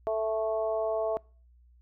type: harmonic tone with a mistuned harmonic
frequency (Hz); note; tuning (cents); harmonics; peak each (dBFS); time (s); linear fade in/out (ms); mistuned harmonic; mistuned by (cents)
220; A3; 0; 2 / 3 / 4 / 5; -32 / -27 / -40 / -41; 0.07-1.17; 0; 4; -18
effects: noise-tail reverb RT60 0.4 s tail -25 dB re dry + added 60 Hz sine -56 dBFS peak until 1.81 s